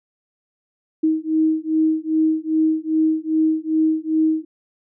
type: beating tone pair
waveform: sine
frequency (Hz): 314.6 / 317.1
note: D#4 / D#4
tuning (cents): +19 / +33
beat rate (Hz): 2.5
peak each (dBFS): -19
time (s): 1.03-4.45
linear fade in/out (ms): 10
effects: none